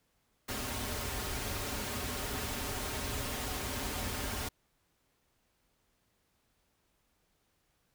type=noise with comb filter; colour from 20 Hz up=pink; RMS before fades=-37 dBFS; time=0.48-4.49 s; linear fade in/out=10 ms; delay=6 ms; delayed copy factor=-0.6; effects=pink hiss -75 dBFS RMS until 7.94 s